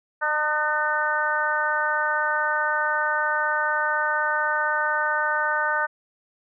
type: harmonic tone with a mistuned harmonic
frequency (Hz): 302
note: D4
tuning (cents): +48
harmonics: 2 / 3 / 4 / 5 / 6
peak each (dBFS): -30 / -27 / -28 / -24 / -30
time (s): 0.21-5.87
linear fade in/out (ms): 20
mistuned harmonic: 4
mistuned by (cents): +25
effects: none